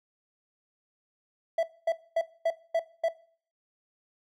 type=tone bursts; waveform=triangle; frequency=661 Hz; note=E5; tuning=5 cents sharp; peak=-20 dBFS; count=6; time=1.58-3.086 s; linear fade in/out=5 ms; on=51 ms; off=240 ms; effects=noise-tail reverb RT60 0.5 s tail -20 dB re dry